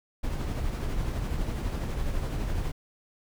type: noise with tremolo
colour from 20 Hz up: brown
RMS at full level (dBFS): -28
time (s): 0.23-2.72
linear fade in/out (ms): 10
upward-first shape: triangle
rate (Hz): 12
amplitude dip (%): 40
effects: none